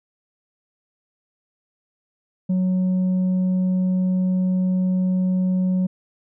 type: tone with tanh clipping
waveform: sine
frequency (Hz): 184.6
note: F#3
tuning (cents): -4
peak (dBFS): -18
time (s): 2.49-5.87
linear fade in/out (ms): 10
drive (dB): 3
effects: none